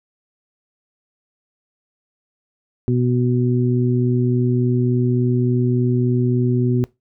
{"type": "harmonic tone", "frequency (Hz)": 123.47, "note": "B2", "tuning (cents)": 0, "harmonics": [1, 2, 3], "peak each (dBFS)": [-17, -20, -22], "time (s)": [2.88, 6.84], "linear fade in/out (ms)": 0, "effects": ["noise-tail reverb RT60 0.2 s tail -21 dB re dry"]}